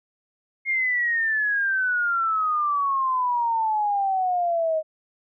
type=exponential sweep; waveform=sine; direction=down; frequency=2150 to 622.3 Hz; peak=-20 dBFS; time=0.65-4.83 s; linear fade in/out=50 ms; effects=none